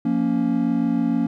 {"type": "chord", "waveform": "triangle", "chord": "Bb minor", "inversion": "second", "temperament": "just", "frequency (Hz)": [174.81, 233.1, 279.7], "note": ["F3", "Bb3", "Db4"], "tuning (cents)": [2, 0, 16], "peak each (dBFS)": [-24, -19, -20], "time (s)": [0.05, 1.27], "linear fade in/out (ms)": 5, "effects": []}